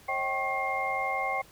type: tone cluster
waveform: sine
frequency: 538 / 629 / 774 / 1090 / 2120 Hz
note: C5 / D#5 / G5 / C#6 / C7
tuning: +48 / +19 / -22 / -29 / +22 cents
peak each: -37 / -40 / -31 / -34 / -32 dBFS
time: 0.08-1.42 s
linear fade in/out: 10 ms
effects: pink hiss -55 dBFS RMS until 1.51 s